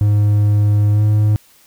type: tone with pitch glide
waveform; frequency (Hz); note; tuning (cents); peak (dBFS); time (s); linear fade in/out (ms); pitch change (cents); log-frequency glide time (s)
triangle; 103.83 to 105.77; G#2 to G#2; 0 to +32; -8; 0.01-1.36; 0; +32; 0.92-1.02
effects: white hiss -50 dBFS RMS until 1.66 s